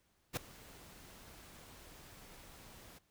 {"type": "noise with ADSR envelope", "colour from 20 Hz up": "pink", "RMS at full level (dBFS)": -35, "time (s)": [0.33, 2.99], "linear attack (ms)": 39, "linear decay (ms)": 5, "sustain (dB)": -21, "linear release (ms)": 16, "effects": ["pink hiss -75 dBFS RMS until 3.1 s"]}